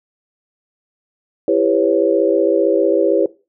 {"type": "chord", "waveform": "sine", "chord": "C# half-diminished seventh", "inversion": "first", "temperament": "just", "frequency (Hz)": [332.6, 399.1, 498.9, 554.4], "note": ["E4", "G4", "B4", "C#5"], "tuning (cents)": [16, 31, 17, 0], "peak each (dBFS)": -17, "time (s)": [1.48, 3.26], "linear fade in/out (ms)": 2, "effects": ["noise-tail reverb RT60 0.3 s tail -20 dB re dry"]}